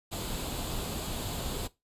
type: noise with comb filter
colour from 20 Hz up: pink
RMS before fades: -35 dBFS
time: 0.11-1.68 s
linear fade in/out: 20 ms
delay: 0.26 ms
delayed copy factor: +0.55
effects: noise-tail reverb RT60 0.2 s tail -18 dB re dry + resampled to 32000 Hz